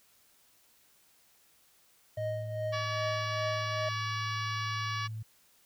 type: tone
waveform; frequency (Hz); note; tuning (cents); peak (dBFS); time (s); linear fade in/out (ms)
sine; 110; A2; 0; -36; 2.17-5.23; 10
type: tone with tremolo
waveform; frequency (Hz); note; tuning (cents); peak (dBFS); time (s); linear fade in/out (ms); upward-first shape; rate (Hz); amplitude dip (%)
triangle; 622.3; D#5; 0; -29; 2.17-3.89; 5; triangle; 2.5; 75
type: harmonic tone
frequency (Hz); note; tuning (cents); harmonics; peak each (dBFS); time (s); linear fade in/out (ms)
570; C#5; +48; 2 / 3 / 4 / 5 / 6 / 7 / 8 / 9 / 10; -36 / -40 / -42 / -44 / -46 / -47 / -48 / -49 / -50; 2.72-5.08; 20
effects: white hiss -65 dBFS RMS until 5.65 s